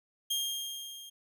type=tone with level ramp; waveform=sawtooth; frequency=3219 Hz; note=G7; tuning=45 cents sharp; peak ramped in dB=-25 to -43 dBFS; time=0.3-1.1 s; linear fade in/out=10 ms; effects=none